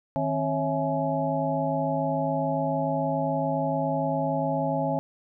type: tone cluster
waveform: sine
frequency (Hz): 156.5 / 266.8 / 552 / 659 / 843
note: D#3 / C4 / C#5 / E5 / G#5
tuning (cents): +10 / +34 / -7 / -1 / +26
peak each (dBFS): -30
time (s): 0.16-4.99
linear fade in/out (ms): 0
effects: none